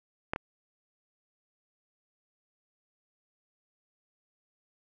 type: clicks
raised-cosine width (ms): 0.5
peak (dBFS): -14 / -18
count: 2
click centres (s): 0.335 / 0.361
effects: none